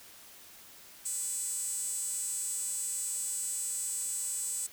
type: tone with high-pass filter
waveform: sawtooth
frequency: 493.9 Hz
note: B4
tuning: in tune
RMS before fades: -35 dBFS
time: 1.05-4.67 s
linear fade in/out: 10 ms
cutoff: 8100 Hz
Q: 7.6
effects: white hiss -53 dBFS RMS until 4.72 s